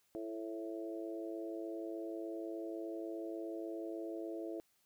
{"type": "harmonic tone with a mistuned harmonic", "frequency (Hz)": 110, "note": "A2", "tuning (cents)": 0, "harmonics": [3, 4, 5, 6], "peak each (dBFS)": [-42, -47, -49, -48], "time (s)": [0.15, 4.6], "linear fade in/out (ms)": 0, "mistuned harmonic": 3, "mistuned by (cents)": 18, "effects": ["white hiss -75 dBFS RMS until 4.85 s"]}